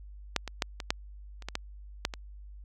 clicks, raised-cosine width 0.2 ms, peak -8 / -19 / -9 / -19 / -8 / -29 / -18 / -13 / -9 / -20 dBFS, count 10, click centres 0.363 / 0.477 / 0.622 / 0.802 / 0.905 / 1.423 / 1.486 / 1.554 / 2.051 / 2.138 s, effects added 50 Hz sine -44 dBFS peak until 2.64 s

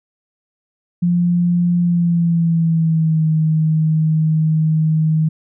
sine tone with pitch glide, 174.61 to 157.37 Hz, F3 to D#3, 0 to +20 cents, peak -12 dBFS, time 1.02-5.29 s, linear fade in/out 10 ms, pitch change -180 cents, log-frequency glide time 1.8-3.27 s, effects none

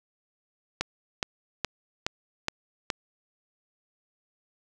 click train, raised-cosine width 0.2 ms, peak -9 dBFS, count 6, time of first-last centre 0.81-2.902 s, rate 2.39 Hz, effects none

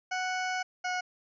20% pulse tone pair in turn, 740 / 729.8 Hz, F#5 / F#5, 0 / -24 cents, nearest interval unison, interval 24 cents, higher first, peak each -25 dBFS, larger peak neither, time 0.11-0.63 / 0.84-1.01 s, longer first, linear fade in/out 10 ms, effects resampled to 16000 Hz

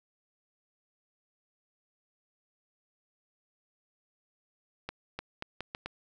accelerating click train, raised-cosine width 0.3 ms, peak -20 dBFS, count 6, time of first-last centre 4.89-5.86 s, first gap 300 ms, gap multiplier 0.78, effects none

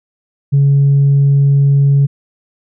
sine tone, 140 Hz, C#3, 18 cents sharp, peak -5 dBFS, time 0.52-2.07 s, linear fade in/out 20 ms, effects tanh soft clip ceiling -4 dBFS

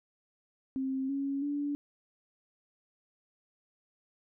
sine tone with pitch steps, 265.4 / 276.7 / 288.4 Hz, C4 / C#4 / D4, +25 / -3 / -31 cents, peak -30 dBFS, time 0.76-1.75 s, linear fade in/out 0 ms, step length 330 ms, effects none

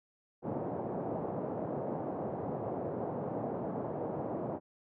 white band-pass noise, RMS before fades -37 dBFS, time 0.42-4.6 s, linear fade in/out 50 ms, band 110 to 710 Hz, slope 24 dB/octave, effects none

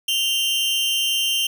40% pulse tone pair together, 2794 / 3119 Hz, F7 / G7, 0 / -9 cents, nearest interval major second, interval 191 cents, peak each -22 / -20 dBFS, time 0.08-1.47 s, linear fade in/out 5 ms, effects none

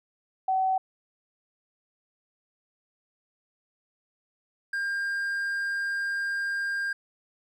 sine / triangle tone pair in turn, 758 / 1602.6 Hz, F#5 / G6, +42 / +38 cents, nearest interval octave + minor second, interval 1296 cents, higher second, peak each -22 / -25 dBFS, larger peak first, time 0.48-0.78 / 4.73-6.93 s, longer second, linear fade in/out 5 ms, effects none

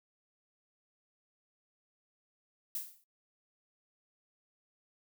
violet noise with exponential decay, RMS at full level -34 dBFS, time 2.75-3.04 s, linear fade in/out 2 ms, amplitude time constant 63 ms, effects noise-tail reverb RT60 0.1 s tail -21 dB re dry

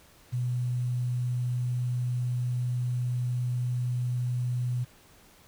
sine tone with quantisation, 123.47 Hz, B2, in tune, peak -26 dBFS, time 0.32-4.85 s, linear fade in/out 20 ms, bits 9, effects pink hiss -57 dBFS RMS until 5.47 s

